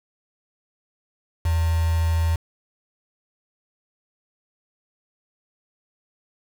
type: tone with quantisation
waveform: sine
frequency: 82.41 Hz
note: E2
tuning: in tune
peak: -18 dBFS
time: 1.45-2.36 s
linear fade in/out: 5 ms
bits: 5
effects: none